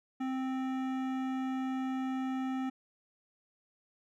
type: tone with hard clipping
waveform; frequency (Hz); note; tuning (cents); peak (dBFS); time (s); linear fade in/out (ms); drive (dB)
sine; 261.6; C4; 0; -34; 0.2-2.7; 10; 15
effects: none